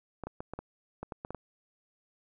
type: clicks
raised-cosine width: 1 ms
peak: -24 dBFS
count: 10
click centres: 0.237 / 0.27 / 0.405 / 0.536 / 0.59 / 1.03 / 1.122 / 1.249 / 1.306 / 1.347 s
effects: none